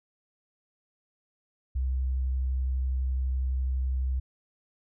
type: tone with vibrato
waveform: sine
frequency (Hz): 64.7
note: C2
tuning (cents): -19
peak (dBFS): -25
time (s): 1.75-4.2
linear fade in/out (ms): 10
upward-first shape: sine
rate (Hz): 12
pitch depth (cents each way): 11
effects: none